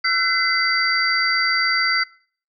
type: tone cluster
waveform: sine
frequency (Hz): 1345 / 1512 / 2039 / 4665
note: E6 / F#6 / C7 / D8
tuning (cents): +34 / +37 / -45 / -12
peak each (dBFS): -24 / -25 / -20 / -21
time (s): 0.04-2.04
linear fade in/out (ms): 10
effects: noise-tail reverb RT60 0.5 s tail -24 dB re dry